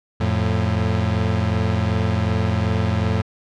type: tone pair together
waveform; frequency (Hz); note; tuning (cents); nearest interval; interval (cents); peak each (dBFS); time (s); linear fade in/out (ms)
30% pulse; 88 / 110.67; F2 / A2; +14 / +11; major third; 397; -18; 0.2-3.22; 10
effects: low-pass 4000 Hz 12 dB/octave